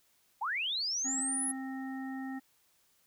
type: linear sweep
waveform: sine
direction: up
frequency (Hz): 752 to 10830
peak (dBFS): -31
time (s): 0.41-1.52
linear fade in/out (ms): 10
type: harmonic tone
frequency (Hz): 265.1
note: C4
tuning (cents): +23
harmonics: 1 / 3 / 5 / 7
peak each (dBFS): -37 / -46 / -55 / -48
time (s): 1.04-2.4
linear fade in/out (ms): 20
effects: white hiss -70 dBFS RMS until 3.06 s